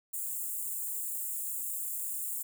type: high-pass noise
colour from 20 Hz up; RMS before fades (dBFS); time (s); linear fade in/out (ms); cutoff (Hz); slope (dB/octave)
white; -36; 0.13-2.43; 10; 7100; 96
effects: none